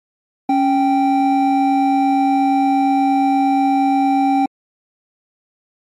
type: tone pair together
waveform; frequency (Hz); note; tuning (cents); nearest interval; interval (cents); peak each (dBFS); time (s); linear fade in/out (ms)
triangle; 276.8 / 781.9; C#4 / G5; -2 / -5; octave + tritone; 1797; -13; 0.49-4.46; 5
effects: MP3 64 kbps